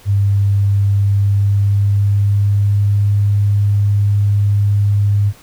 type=tone with pitch glide; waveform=sine; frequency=100 to 101.87 Hz; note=G2 to G#2; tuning=+35 to -33 cents; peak=-10 dBFS; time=0.05-5.33 s; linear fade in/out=50 ms; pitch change=+32 cents; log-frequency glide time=0.91-3.15 s; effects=pink hiss -44 dBFS RMS until 5.42 s